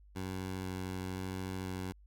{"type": "tone with vibrato", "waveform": "15% pulse", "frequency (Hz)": 93.2, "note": "F#2", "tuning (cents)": 13, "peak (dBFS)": -31, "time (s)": [0.15, 1.93], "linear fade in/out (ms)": 20, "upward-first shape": "square", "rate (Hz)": 1, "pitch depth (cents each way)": 8, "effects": ["added 50 Hz sine -56 dBFS peak until 2.06 s"]}